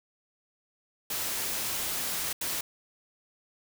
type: noise bursts at uneven times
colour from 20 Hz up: white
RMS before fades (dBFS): -32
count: 2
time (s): 1.1-2.33 / 2.41-2.61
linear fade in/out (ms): 5
effects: none